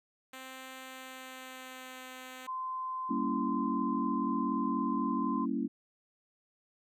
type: tone with pitch glide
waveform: 5% pulse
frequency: 261.1 to 257.1 Hz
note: C4 to C4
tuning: -3 to -30 cents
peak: -33 dBFS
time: 0.33-2.47 s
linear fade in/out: 5 ms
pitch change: -27 cents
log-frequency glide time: 0.76-2.05 s
type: tone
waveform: sine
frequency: 1034 Hz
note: C6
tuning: 21 cents flat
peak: -34 dBFS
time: 2.47-5.46 s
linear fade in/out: 20 ms
type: chord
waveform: sine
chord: G diminished seventh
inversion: none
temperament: equal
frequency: 196 / 233.1 / 277.2 / 329.6 Hz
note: G3 / Bb3 / Db4 / Fb4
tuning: 0 / 0 / 0 / 0 cents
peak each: -38 / -34 / -34 / -38 dBFS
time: 3.09-5.68 s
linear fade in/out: 20 ms
effects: none